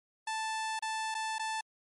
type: tone with dropouts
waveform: sawtooth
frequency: 880 Hz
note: A5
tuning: in tune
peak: -29 dBFS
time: 0.27-1.61 s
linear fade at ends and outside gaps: 5 ms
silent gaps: 0.792-0.823 / 1.144-1.149 / 1.384-1.394 s
effects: MP3 48 kbps